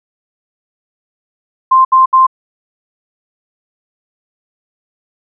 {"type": "tone bursts", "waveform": "sine", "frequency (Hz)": 1046.5, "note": "C6", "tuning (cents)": 0, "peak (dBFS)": -4, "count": 3, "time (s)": [1.71, 2.268], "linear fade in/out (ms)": 10, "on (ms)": 140, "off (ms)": 69, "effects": []}